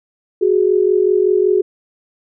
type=tone pair together; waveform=sine; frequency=370 / 415.3 Hz; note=F#4 / G#4; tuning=0 / 0 cents; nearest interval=major second; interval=200 cents; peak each=-13 / -14 dBFS; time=0.41-1.62 s; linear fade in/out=10 ms; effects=none